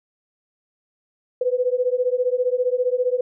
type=beating tone pair; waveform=sine; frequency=492.4 / 507.4 Hz; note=B4 / B4; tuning=-5 / +47 cents; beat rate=15 Hz; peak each=-21 dBFS; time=1.41-3.21 s; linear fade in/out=5 ms; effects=none